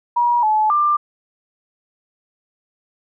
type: tone with pitch steps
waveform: sine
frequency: 958 / 860 / 1189 Hz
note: A#5 / A5 / D6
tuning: +47 / -40 / +21 cents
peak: -13 dBFS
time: 0.16-0.97 s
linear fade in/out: 10 ms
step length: 270 ms
effects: none